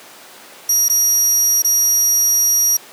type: tone with dropouts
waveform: 30% pulse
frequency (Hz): 5700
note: F8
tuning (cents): +34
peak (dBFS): -8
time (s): 0.69-2.77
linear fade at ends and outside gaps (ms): 5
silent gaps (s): 0.884-0.897 / 1.622-1.645
effects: pink hiss -39 dBFS RMS until 2.92 s + high-pass 400 Hz 12 dB/octave